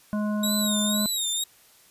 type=harmonic tone; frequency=210.1 Hz; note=G#3; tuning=20 cents sharp; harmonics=1 / 3 / 5 / 7; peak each=-24 / -34 / -38 / -41 dBFS; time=0.13-1.06 s; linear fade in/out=0 ms
type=tone with vibrato; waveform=20% pulse; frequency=3787 Hz; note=A#7; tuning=27 cents sharp; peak=-19 dBFS; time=0.43-1.44 s; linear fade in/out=5 ms; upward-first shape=sine; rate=2 Hz; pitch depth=99 cents each way
effects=white hiss -56 dBFS RMS until 1.9 s + resampled to 32000 Hz